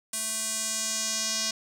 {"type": "tone with band-pass filter sweep", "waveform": "square", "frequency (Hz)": 220.5, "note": "A3", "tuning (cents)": 4, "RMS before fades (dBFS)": -30, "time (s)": [0.13, 1.51], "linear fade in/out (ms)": 5, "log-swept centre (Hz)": [9000, 5600], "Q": 2.4, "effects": []}